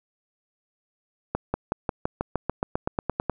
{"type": "accelerating click train", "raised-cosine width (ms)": 1, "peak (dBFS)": -10, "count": 15, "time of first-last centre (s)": [1.35, 3.297], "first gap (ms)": 190, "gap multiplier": 0.95, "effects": []}